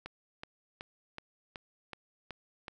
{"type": "click train", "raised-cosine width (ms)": 0.3, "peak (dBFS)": -25, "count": 8, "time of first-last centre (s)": [0.06, 2.682], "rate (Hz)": 2.67, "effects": []}